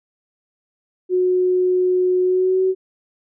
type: tone with pitch glide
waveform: sine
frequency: 365.5 to 376.2 Hz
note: F#4 to F#4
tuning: -21 to +29 cents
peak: -14 dBFS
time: 1.09-2.75 s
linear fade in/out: 50 ms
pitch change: +50 cents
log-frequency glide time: 2.22-2.63 s
effects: none